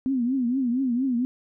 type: tone with vibrato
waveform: sine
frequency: 252.5 Hz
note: B3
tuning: 39 cents sharp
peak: -21 dBFS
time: 0.06-1.25 s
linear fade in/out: 0 ms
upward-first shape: triangle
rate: 4.3 Hz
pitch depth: 160 cents each way
effects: none